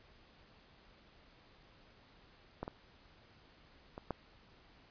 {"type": "clicks", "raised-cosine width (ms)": 1, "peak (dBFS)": [-24, -27, -30, -22], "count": 4, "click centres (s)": [2.63, 2.679, 3.979, 4.107], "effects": ["pink hiss -63 dBFS RMS until 4.9 s", "resampled to 11025 Hz"]}